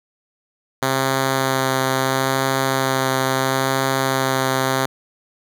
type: tone with vibrato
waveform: 5% pulse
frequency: 132.9 Hz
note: C3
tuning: 27 cents sharp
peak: -6 dBFS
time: 0.82-4.86 s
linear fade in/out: 5 ms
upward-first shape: sine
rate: 0.74 Hz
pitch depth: 12 cents each way
effects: none